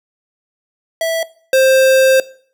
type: tone pair in turn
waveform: square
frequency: 656 / 527.1 Hz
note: E5 / C5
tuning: -9 / +13 cents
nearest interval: major third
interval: 378 cents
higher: first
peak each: -15 / -9 dBFS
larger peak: second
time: 1.01-1.23 / 1.53-2.2 s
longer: second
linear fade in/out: 2 ms
effects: noise-tail reverb RT60 0.5 s tail -19 dB re dry